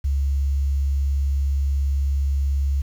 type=tone; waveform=sine; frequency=69.3 Hz; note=C#2; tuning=in tune; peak=-18 dBFS; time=0.04-2.82 s; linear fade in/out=10 ms; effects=8-bit